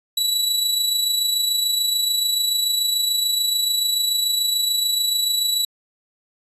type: tone with amplitude modulation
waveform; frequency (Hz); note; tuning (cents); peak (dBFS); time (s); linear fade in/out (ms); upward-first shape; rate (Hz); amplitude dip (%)
sawtooth; 3930; B7; -9; -13; 0.17-5.65; 5; sine; 26.9; 45
effects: resampled to 32000 Hz